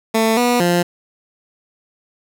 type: tone with pitch steps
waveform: 15% pulse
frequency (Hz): 222.9 / 243.4 / 174.8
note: A3 / B3 / F3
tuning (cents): +23 / -25 / +2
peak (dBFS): -7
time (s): 0.14-0.83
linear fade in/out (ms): 10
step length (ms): 230
effects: none